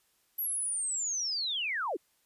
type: linear sweep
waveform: sine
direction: down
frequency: 11840 to 277.2 Hz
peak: -30 dBFS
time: 0.38-1.97 s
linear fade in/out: 10 ms
effects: white hiss -71 dBFS RMS until 2.25 s + resampled to 32000 Hz